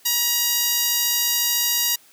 10% pulse tone with band-pass filter, 954 Hz, A#5, 40 cents sharp, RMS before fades -21 dBFS, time 0.05-1.96 s, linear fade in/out 10 ms, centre 11000 Hz, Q 1.3, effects white hiss -53 dBFS RMS until 2.12 s + high-pass 150 Hz 12 dB/octave

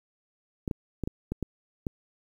clicks, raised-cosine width 3 ms, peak -17 dBFS, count 7, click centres 0.678 / 0.712 / 1.037 / 1.075 / 1.32 / 1.427 / 1.868 s, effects 9-bit

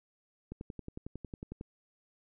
click train, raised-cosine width 3 ms, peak -28 dBFS, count 13, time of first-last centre 0.52-1.611 s, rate 11 Hz, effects none

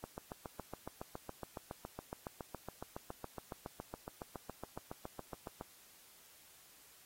click train, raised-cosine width 1 ms, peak -29 dBFS, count 41, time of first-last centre 0.04-5.611 s, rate 7.18 Hz, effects white hiss -62 dBFS RMS until 7.05 s + AAC 48 kbps

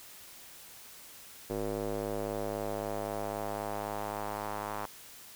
square tone with band-pass filter sweep, 51.91 Hz, G#1, in tune, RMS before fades -36 dBFS, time 1.5-4.86 s, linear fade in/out 0 ms, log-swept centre 450 to 990 Hz, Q 2, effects white hiss -51 dBFS RMS until 5.35 s

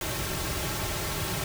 pink noise with comb filter, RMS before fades -31 dBFS, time 0.01-1.44 s, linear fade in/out 2 ms, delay 4.1 ms, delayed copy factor -0.65, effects none

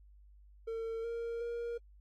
triangle tone with pitch steps, 453.2 / 465.1 / 470.8 Hz, A#4 / A#4 / A#4, -49 / -4 / +17 cents, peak -34 dBFS, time 0.67-1.78 s, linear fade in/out 10 ms, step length 370 ms, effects added 50 Hz sine -56 dBFS peak until 2 s + AAC 48 kbps

